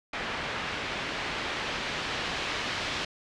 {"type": "noise with low-pass filter sweep", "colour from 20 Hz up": "white", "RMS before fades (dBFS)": -33, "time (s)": [0.13, 3.05], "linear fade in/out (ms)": 5, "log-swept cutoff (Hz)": [2300, 3500], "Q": 0.86, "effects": ["low-pass 7000 Hz 12 dB/octave"]}